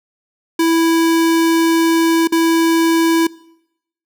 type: tone with dropouts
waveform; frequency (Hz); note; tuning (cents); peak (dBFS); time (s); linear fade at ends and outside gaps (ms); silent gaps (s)
square; 329.6; E4; 0; -12; 0.59-3.27; 5; 2.274-2.322
effects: noise-tail reverb RT60 0.8 s tail -22 dB re dry